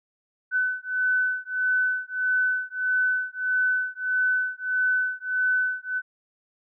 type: beating tone pair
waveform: sine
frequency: 1506 / 1507.6 Hz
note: F#6 / F#6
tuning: +30 / +32 cents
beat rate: 1.6 Hz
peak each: -25 dBFS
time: 0.51-6.02 s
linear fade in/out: 50 ms
effects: none